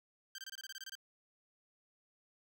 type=tone bursts; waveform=15% pulse; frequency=1568 Hz; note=G6; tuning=in tune; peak=-38 dBFS; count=11; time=0.35-0.953 s; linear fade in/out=2 ms; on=33 ms; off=24 ms; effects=none